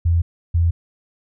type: tone pair in turn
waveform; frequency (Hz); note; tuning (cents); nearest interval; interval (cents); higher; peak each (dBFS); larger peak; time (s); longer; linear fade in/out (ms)
sine; 84.5 / 84.5; E2 / E2; +43 / +43; unison; 0; neither; -13; neither; 0.05-0.22 / 0.54-0.71; neither; 10
effects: none